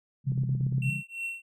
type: chord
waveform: sine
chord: C# diminished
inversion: none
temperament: just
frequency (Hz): 138.59 / 166.31 / 199.57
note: C#3 / E3 / G3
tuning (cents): 0 / +16 / +31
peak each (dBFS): -34 / -37 / -39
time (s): 0.24-1.03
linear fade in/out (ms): 50
type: tone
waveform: sine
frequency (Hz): 130.2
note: C3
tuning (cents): -8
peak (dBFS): -26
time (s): 0.26-0.91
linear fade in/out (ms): 20
type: click train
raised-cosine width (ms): 3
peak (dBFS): -30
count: 9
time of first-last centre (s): 0.32-0.782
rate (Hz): 17.3
type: tone with tremolo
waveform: triangle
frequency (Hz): 2718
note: F7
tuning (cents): -48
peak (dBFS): -28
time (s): 0.82-1.42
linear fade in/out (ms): 2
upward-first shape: triangle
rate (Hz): 2.9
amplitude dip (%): 100
effects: none